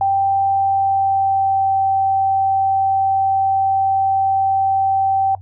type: tone with pitch glide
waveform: sine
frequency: 784 to 776.3 Hz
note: G5 to G5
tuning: 0 to -17 cents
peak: -13 dBFS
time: 0.01-5.35 s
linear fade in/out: 2 ms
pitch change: -17 cents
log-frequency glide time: 0.48-1.77 s
effects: noise-tail reverb RT60 0.1 s tail -19 dB re dry + added 95 Hz sine -35 dBFS peak until 5.41 s

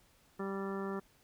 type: harmonic tone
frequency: 195.4 Hz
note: G3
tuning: 5 cents flat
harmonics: 1 / 2 / 3 / 4 / 5 / 6 / 7 / 9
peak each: -39 / -39 / -49 / -50 / -49 / -47 / -49 / -52 dBFS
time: 0.39-1 s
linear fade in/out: 10 ms
effects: pink hiss -67 dBFS RMS until 1.23 s

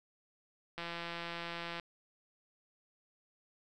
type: click train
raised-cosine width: 0.3 ms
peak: -25 dBFS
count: 174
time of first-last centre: 0.78-1.798 s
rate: 170 Hz
effects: none

